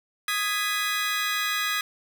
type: chord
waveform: 25% pulse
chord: G# minor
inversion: second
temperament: just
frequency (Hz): 1245.9 / 1661.2 / 1993.5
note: D#6 / G#6 / B6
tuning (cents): +2 / 0 / +16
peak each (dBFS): -25 / -25 / -26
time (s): 0.28-1.81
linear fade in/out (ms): 2
effects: none